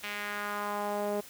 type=tone with band-pass filter sweep; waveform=sawtooth; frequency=206 Hz; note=G#3; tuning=14 cents flat; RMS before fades=-34 dBFS; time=0.03-1.21 s; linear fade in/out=10 ms; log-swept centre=2500 to 520 Hz; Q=2; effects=white hiss -50 dBFS RMS until 1.29 s